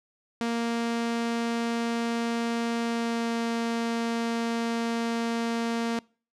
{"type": "tone with pitch glide", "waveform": "sawtooth", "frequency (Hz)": [232.8, 231.5], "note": ["A#3", "A#3"], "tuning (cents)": [-2, -12], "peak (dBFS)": -22, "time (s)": [0.41, 5.99], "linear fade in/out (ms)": 0, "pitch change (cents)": -10, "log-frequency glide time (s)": [2.81, 3.34], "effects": ["noise-tail reverb RT60 0.4 s tail -25 dB re dry", "low-pass 7000 Hz 12 dB/octave"]}